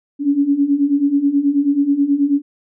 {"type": "beating tone pair", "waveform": "sine", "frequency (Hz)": [277.2, 286.5], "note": ["C#4", "D4"], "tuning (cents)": [0, -43], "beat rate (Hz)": 9.3, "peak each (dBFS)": [-18, -14], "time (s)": [0.19, 2.42], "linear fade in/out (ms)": 50, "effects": []}